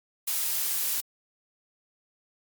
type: noise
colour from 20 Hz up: blue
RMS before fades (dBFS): -28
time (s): 0.27-1.01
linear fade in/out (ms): 10
effects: Opus 48 kbps